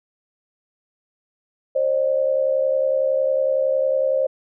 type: tone pair together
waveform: sine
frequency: 533 / 603.9 Hz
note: C5 / D5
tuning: +32 / +48 cents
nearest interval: major second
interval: 216 cents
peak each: -18 / -22 dBFS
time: 1.75-4.27 s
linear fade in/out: 10 ms
effects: none